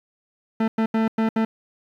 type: tone bursts at uneven times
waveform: 40% pulse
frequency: 222.5 Hz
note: A3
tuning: 20 cents sharp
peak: -17 dBFS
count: 5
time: 0.6-0.68 / 0.78-0.86 / 0.94-1.08 / 1.18-1.29 / 1.36-1.45 s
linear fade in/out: 5 ms
effects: low-pass 2000 Hz 12 dB/octave + 9-bit